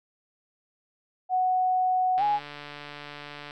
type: tone with pitch glide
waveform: sine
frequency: 740 to 830.6 Hz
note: F#5 to G#5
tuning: 0 to 0 cents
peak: -21 dBFS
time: 1.29-2.4 s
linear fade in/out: 50 ms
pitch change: +200 cents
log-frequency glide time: 2.18-2.23 s
type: click train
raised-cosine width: 0.3 ms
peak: -24 dBFS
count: 195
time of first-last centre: 2.18-3.509 s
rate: 146 Hz
effects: none